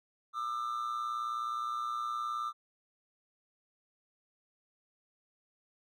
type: tone pair together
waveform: triangle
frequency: 1200 / 1319.2 Hz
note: D6 / E6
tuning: +37 / +1 cents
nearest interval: major second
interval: 164 cents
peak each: -33 / -36 dBFS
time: 0.33-2.53 s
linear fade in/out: 50 ms
effects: none